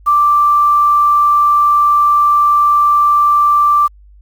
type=tone with quantisation; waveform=sine; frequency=1174.7 Hz; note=D6; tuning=in tune; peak=-7 dBFS; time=0.06-3.88 s; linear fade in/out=20 ms; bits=6; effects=added 50 Hz sine -39 dBFS peak until 4.21 s